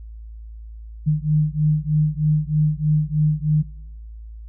sine beating tone pair, 151.2 / 154.4 Hz, D#3 / D#3, -49 / -13 cents, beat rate 3.2 Hz, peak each -19 dBFS, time 1.06-3.63 s, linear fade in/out 20 ms, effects noise-tail reverb RT60 0.8 s tail -21 dB re dry + added 55 Hz sine -34 dBFS peak until 4.48 s

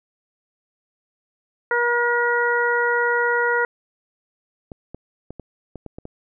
harmonic tone, 478.3 Hz, A#4, 44 cents sharp, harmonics 1 / 2 / 3 / 4, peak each -22 / -24 / -21 / -25 dBFS, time 1.71-3.65 s, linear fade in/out 2 ms
clicks, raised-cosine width 2 ms, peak -21 dBFS, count 8, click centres 4.718 / 4.946 / 5.306 / 5.397 / 5.757 / 5.863 / 5.985 / 6.054 s
effects none

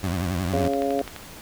20% pulse tone with vibrato, 89.8 Hz, F2, 49 cents sharp, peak -19 dBFS, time 0.03-0.68 s, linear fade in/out 5 ms, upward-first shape triangle, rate 11 Hz, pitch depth 170 cents each way
harmonic tone, 138.59 Hz, C#3, in tune, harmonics 2 / 3 / 4 / 5, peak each -27 / -27 / -27 / -27 dBFS, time 0.53-1.02 s, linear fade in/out 5 ms
click train, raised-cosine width 0.3 ms, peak -18 dBFS, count 7, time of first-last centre 0.65-1.163 s, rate 11.7 Hz
effects pink hiss -42 dBFS RMS until 1.41 s

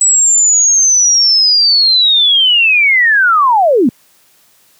sine linear sweep, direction down, 7902 to 211.7 Hz, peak -6 dBFS, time 0.01-3.89 s, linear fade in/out 2 ms, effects white hiss -50 dBFS RMS until 4.79 s + high-pass 100 Hz 12 dB/octave

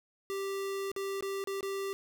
square tone with dropouts, 392 Hz, G4, in tune, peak -34 dBFS, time 0.3-1.93 s, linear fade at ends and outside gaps 0 ms, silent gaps 0.916-0.963 / 1.208-1.225 / 1.44-1.473 / 1.608-1.629 s, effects none

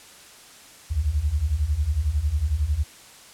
sine beating tone pair, 67.6 / 78.6 Hz, C#2 / D#2, -43 / +18 cents, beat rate 11 Hz, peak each -25 / -22 dBFS, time 0.9-2.84 s, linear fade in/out 20 ms, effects white hiss -47 dBFS RMS until 3.33 s + low-pass 10000 Hz 12 dB/octave

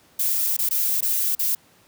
violet noise with dropouts, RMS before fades -22 dBFS, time 0.19-1.55 s, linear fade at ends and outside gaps 5 ms, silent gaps 0.567-0.588 / 0.69-0.709 / 1.008-1.025 / 1.351-1.392 s, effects pink hiss -56 dBFS RMS until 1.87 s + high-pass 100 Hz 12 dB/octave

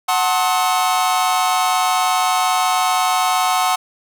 45% pulse chord, F# diminished seventh, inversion none, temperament just, 740 / 888 / 1065.6 / 1278.7 Hz, F#5 / A5 / C6 / Eb6, 0 / +16 / +31 / +47 cents, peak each -18 / -23 / -21 / -22 dBFS, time 0.08-3.76 s, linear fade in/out 10 ms, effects none

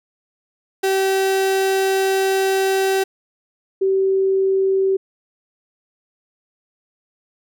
35% pulse / sine tone pair in turn, 384.9 / 384.9 Hz, G4 / G4, -32 / -32 cents, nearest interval unison, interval 0 cents, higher neither, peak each -14 / -14 dBFS, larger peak neither, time 0.83-3.04 / 3.81-4.97 s, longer first, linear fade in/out 10 ms, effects none

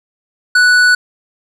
sine tone with hard clipping, 1480 Hz, F#6, in tune, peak -8 dBFS, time 0.55-0.95 s, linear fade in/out 5 ms, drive 10 dB, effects none

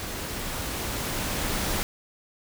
pink noise with level ramp, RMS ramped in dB -34 to -27 dBFS, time 0-1.83 s, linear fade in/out 0 ms, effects none

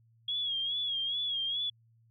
sine tone with vibrato, 3309 Hz, G#7, 7 cents flat, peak -30 dBFS, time 0.28-1.7 s, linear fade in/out 5 ms, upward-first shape sine, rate 2.4 Hz, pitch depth 72 cents each way, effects added 114 Hz sine -62 dBFS peak until 2.1 s

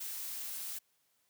blue noise, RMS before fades -41 dBFS, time 0-0.79 s, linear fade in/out 10 ms, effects white hiss -75 dBFS RMS until 1.29 s + high-pass 80 Hz 12 dB/octave

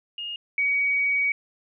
sine tone pair in turn, 2846 / 2258 Hz, F7 / C#7, +32 / +31 cents, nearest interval major third, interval 401 cents, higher first, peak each -30 / -20 dBFS, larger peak second, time 0.18-0.36 / 0.58-1.32 s, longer second, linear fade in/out 2 ms, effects none

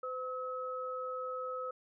sine tone pair together, 510 / 1285.1 Hz, C5 / E6, -44 / -44 cents, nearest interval octave + major third, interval 1600 cents, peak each -39 / -39 dBFS, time 0.03-1.71 s, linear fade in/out 5 ms, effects none

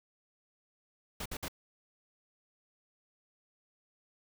pink noise bursts, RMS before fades -39 dBFS, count 3, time 1.2-1.483 s, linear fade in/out 5 ms, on 57 ms, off 56 ms, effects none

